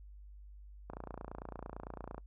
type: click train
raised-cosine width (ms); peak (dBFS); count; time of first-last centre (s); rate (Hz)
1; -29; 38; 0.9-2.18; 28.9
effects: noise-tail reverb RT60 0.1 s tail -25 dB re dry + added 50 Hz sine -50 dBFS peak until 2.26 s